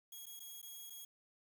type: tone with dropouts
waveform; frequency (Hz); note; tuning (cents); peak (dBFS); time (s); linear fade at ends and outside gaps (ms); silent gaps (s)
5% pulse; 3304; G#7; -10; -40; 0.12-1.05; 5; 0.258-0.265 / 0.395-0.402 / 0.617-0.627 / 0.899-0.903
effects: 11-bit